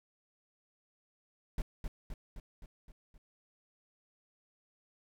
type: noise with echo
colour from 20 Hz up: brown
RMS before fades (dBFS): -33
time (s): 1.58-1.62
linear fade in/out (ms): 2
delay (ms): 260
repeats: 6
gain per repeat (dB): -4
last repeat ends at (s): 3.18
effects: none